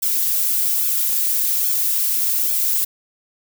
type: noise with flanger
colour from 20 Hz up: violet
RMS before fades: -19 dBFS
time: 0.02-2.85 s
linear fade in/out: 10 ms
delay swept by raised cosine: 1 to 5.3 ms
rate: 1.2 Hz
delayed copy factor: -0.7
effects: none